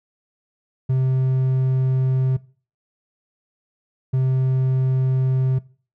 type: tone bursts at uneven times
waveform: triangle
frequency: 130.6 Hz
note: C3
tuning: 3 cents flat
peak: -14 dBFS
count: 2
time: 0.89-2.37 / 4.13-5.59 s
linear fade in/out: 10 ms
effects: noise-tail reverb RT60 0.4 s tail -20 dB re dry